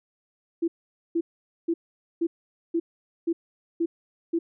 sine tone bursts, 334.8 Hz, E4, 27 cents sharp, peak -21 dBFS, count 8, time 0.62-4.39 s, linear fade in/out 10 ms, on 60 ms, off 470 ms, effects none

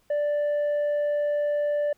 sine tone with tanh clipping, 587.3 Hz, D5, in tune, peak -23 dBFS, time 0.1-1.93 s, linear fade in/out 5 ms, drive 3 dB, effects pink hiss -66 dBFS RMS until 1.97 s

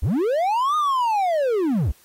triangle linear two-way sweep, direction up then down, 47.49 to 1244.5 to 47.49 Hz, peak -16 dBFS, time 0.02-1.92 s, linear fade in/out 10 ms, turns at 0.76 s, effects white hiss -55 dBFS RMS until 2.04 s + AAC 48 kbps

